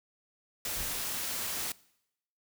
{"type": "noise", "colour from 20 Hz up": "white", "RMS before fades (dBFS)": -35, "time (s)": [0.65, 1.72], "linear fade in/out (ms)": 2}
{"type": "noise with exponential decay", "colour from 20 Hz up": "brown", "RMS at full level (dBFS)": -41, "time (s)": [0.77, 1.33], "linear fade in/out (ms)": 0, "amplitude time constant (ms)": 120}
{"effects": ["noise-tail reverb RT60 0.8 s tail -22 dB re dry"]}